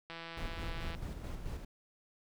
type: click train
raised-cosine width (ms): 0.3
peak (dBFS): -29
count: 142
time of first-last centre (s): 0.1-0.949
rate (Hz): 166
type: noise with tremolo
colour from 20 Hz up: brown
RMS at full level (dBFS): -39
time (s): 0.37-1.65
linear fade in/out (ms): 5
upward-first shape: square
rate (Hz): 4.6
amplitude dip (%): 40
effects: none